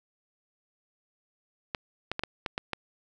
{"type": "clicks", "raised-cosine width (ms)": 0.3, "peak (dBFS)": -14, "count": 7, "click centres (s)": [1.748, 2.116, 2.194, 2.236, 2.462, 2.579, 2.733], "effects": []}